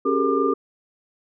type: tone cluster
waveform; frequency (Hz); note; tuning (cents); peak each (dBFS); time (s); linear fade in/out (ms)
sine; 275.2 / 387 / 411.7 / 457.5 / 1197; C#4 / G4 / G#4 / A#4 / D6; -12 / -22 / -15 / -32 / +33; -24; 0.05-0.54; 10
effects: none